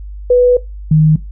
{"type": "tone pair in turn", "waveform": "sine", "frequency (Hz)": [493.9, 155.57], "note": ["B4", "D#3"], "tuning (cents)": [0, 0], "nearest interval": "octave + minor sixth", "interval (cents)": 2000, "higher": "first", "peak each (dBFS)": -5, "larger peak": "neither", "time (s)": [[0.3, 0.57], [0.91, 1.16]], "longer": "first", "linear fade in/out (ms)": 5, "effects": ["noise-tail reverb RT60 0.2 s tail -18 dB re dry", "added 50 Hz sine -25 dBFS peak until 1.31 s"]}